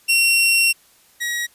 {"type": "tone pair in turn", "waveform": "sawtooth", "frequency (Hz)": [2733, 1906.8], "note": ["F7", "A#6"], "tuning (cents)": [-38, 39], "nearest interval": "tritone", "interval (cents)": 623, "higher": "first", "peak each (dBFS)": [-10, -18], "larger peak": "first", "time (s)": [[0.08, 0.73], [1.2, 1.47]], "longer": "first", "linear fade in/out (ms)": 20, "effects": ["white hiss -54 dBFS RMS until 1.54 s", "resampled to 32000 Hz"]}